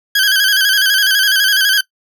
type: tone with vibrato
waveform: 20% pulse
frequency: 1594 Hz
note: G6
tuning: 28 cents sharp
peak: -5 dBFS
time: 0.15-1.81 s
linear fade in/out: 5 ms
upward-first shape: square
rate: 12 Hz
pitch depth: 61 cents each way
effects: noise-tail reverb RT60 0.1 s tail -20 dB re dry